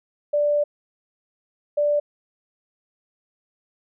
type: tone pair in turn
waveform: sine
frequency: 587.3 / 587.3 Hz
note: D5 / D5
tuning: 0 / 0 cents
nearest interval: unison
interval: 0 cents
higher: neither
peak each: -17 dBFS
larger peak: neither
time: 0.33-0.64 / 1.77-2 s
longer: first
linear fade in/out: 10 ms
effects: none

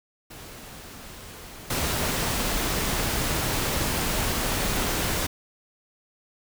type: noise with level steps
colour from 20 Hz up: pink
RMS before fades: -42 / -26 dBFS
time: 0.3-5.27 s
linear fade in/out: 10 ms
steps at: 1.7 s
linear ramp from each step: 5 ms
effects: none

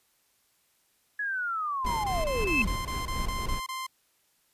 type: linear sweep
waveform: sine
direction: down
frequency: 1700 to 174.61 Hz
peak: -28 dBFS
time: 1.19-2.67 s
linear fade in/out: 5 ms
type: noise with tremolo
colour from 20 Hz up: brown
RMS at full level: -31 dBFS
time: 1.84-3.6 s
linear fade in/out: 10 ms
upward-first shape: sine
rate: 3.8 Hz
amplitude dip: 40%
type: tone bursts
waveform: sawtooth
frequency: 1045 Hz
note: C6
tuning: 2 cents flat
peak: -29 dBFS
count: 10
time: 1.86-3.867 s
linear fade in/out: 5 ms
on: 180 ms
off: 23 ms
type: tone with exponential growth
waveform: sine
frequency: 2624 Hz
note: E7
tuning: 9 cents flat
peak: -20 dBFS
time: 2.06-2.62 s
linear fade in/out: 2 ms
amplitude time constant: 120 ms
effects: white hiss -69 dBFS RMS until 4.53 s + resampled to 32000 Hz

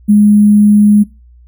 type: tone with sample-and-hold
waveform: sine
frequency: 207.7 Hz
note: G#3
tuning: in tune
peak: -3 dBFS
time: 0.08-1.04 s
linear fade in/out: 20 ms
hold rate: 11025 Hz
effects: noise-tail reverb RT60 0.3 s tail -24 dB re dry + added 60 Hz sine -38 dBFS peak until 1.47 s

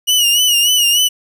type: tone with vibrato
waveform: sawtooth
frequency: 2900 Hz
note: F#7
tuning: 35 cents flat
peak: -7 dBFS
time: 0.07-1.09 s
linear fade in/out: 20 ms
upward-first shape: sine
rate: 3.4 Hz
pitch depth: 67 cents each way
effects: none

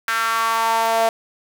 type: tone with high-pass filter sweep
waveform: sawtooth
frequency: 226.6 Hz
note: A#3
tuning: 49 cents flat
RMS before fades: -19 dBFS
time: 0.08-1.09 s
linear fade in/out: 2 ms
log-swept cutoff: 1500 to 670 Hz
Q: 4.4
effects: none

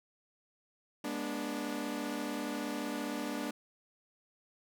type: chord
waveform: sawtooth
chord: G# diminished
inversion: none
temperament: equal with one note detuned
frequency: 207.7 / 242.7 / 293.7 Hz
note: G#3 / B3 / D4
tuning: 0 / -30 / 0 cents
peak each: -38 / -36 / -34 dBFS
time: 1.04-3.51 s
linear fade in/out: 5 ms
effects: none

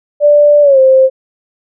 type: tone with pitch glide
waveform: sine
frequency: 587.3 to 526.3 Hz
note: D5 to C5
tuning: 0 to +10 cents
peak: -3 dBFS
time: 0.2-1.1 s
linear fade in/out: 50 ms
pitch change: -190 cents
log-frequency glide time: 0.62-0.79 s
effects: none

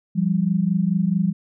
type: tone pair together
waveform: sine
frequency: 171.59 / 196.2 Hz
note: F3 / G3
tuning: -30 / +2 cents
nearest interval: major second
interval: 232 cents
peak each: -20 dBFS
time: 0.15-1.33 s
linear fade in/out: 20 ms
effects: none

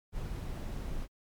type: noise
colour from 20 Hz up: brown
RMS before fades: -37 dBFS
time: 0.12-1.08 s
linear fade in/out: 50 ms
effects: MP3 96 kbps

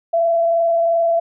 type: tone with frequency modulation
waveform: sine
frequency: 672 Hz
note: E5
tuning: 33 cents sharp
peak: -13 dBFS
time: 0.13-1.2 s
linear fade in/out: 10 ms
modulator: 22.8 Hz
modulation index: 0.36
effects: none

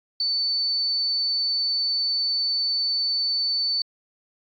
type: tone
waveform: sine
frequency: 4510 Hz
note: C#8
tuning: 29 cents sharp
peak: -21 dBFS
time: 0.2-3.82 s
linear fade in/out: 2 ms
effects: AAC 64 kbps

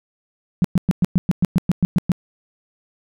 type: tone bursts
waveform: sine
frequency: 178.1 Hz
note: F3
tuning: 34 cents sharp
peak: -11 dBFS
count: 12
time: 0.62-2.118 s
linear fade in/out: 0 ms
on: 24 ms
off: 110 ms
effects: none

